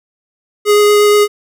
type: tone with vibrato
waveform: square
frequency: 415.3 Hz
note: G#4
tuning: in tune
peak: -7 dBFS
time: 0.65-1.28 s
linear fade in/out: 50 ms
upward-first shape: triangle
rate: 8.4 Hz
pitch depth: 9 cents each way
effects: none